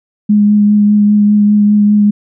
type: tone with vibrato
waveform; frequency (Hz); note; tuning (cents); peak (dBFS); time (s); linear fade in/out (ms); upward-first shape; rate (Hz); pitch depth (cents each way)
sine; 207.7; G#3; 0; -5; 0.29-2.11; 10; triangle; 5; 18
effects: none